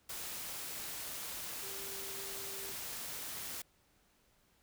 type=tone in noise; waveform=sine; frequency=392 Hz; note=G4; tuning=in tune; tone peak=-51 dBFS; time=1.63-2.72 s; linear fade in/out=5 ms; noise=white; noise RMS=-43 dBFS; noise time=0.09-3.62 s; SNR=-11 dB; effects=pink hiss -71 dBFS RMS until 4.62 s